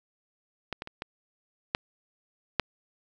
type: clicks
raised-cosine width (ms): 0.3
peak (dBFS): -16 / -19 / -24 / -18 / -8 / -6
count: 6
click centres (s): 0.727 / 0.821 / 0.874 / 1.021 / 1.749 / 2.597
effects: none